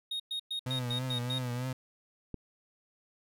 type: tone bursts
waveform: triangle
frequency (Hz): 3729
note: A#7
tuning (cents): 0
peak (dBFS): -31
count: 7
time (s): 0.11-1.386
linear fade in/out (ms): 5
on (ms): 88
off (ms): 110
type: tone with vibrato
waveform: 35% pulse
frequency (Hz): 125.3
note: B2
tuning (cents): +25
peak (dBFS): -31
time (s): 0.66-1.73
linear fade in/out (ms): 5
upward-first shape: triangle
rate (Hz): 3.2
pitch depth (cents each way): 78
type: click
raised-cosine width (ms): 3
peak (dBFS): -25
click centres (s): 2.343
effects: none